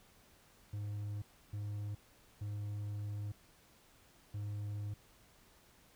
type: tone bursts at uneven times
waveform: triangle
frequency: 103.4 Hz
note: G#2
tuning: 7 cents flat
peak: -36 dBFS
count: 4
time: 0.73-1.22 / 1.53-1.95 / 2.41-3.32 / 4.34-4.94 s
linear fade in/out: 5 ms
effects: pink hiss -65 dBFS RMS until 5.95 s